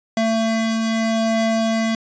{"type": "tone pair together", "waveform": "square", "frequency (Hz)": [224.2, 671.8], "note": ["A3", "E5"], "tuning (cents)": [33, 33], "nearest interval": "octave + perfect fifth", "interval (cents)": 1900, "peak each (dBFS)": [-19, -24], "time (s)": [0.17, 1.95], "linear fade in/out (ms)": 2, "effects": ["resampled to 16000 Hz"]}